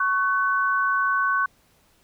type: tone pair together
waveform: sine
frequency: 1108.7 / 1509 Hz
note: C#6 / F#6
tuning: 0 / +34 cents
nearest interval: perfect fourth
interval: 534 cents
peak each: -22 dBFS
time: 0-1.46 s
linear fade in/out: 5 ms
effects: pink hiss -61 dBFS RMS until 2.03 s